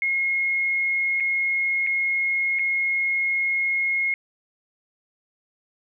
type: tone with dropouts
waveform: sine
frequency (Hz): 2157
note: C#7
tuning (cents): -48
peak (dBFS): -20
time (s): 0.02-4.14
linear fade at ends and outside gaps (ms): 1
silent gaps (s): 1.201-1.205 / 1.866-1.871 / 2.588-2.593
effects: none